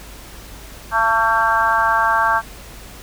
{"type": "harmonic tone with a mistuned harmonic", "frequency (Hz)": 225.8, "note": "A3", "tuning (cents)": 45, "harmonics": [3, 4, 5, 6, 7], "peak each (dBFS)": [-24, -18, -19, -22, -19], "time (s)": [0.91, 2.42], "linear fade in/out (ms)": 50, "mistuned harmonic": 4, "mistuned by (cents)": -17, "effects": ["added 50 Hz sine -39 dBFS peak until 3.02 s", "pink hiss -39 dBFS RMS until 3.02 s"]}